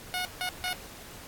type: tone bursts at uneven times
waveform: 10% pulse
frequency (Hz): 728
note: F#5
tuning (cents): -28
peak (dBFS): -21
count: 3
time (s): 0.14-0.25 / 0.41-0.49 / 0.64-0.73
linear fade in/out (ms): 0
effects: pink hiss -46 dBFS RMS until 1.27 s + AAC 64 kbps